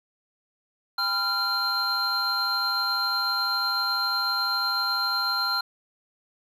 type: tone cluster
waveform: triangle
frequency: 803 / 1004 / 1383 / 4157 Hz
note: G5 / B5 / F6 / C8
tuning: +41 / +28 / -17 / -12 cents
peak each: -34 / -33 / -25 / -25 dBFS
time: 0.98-5.61 s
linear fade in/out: 5 ms
effects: none